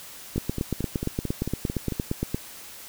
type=two click trains; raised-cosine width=3 ms; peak=-15 / -12 dBFS; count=8 / 18; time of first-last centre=0.36-1.922 / 0.38-2.345 s; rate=4.48 / 8.65 Hz; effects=white hiss -43 dBFS RMS until 2.88 s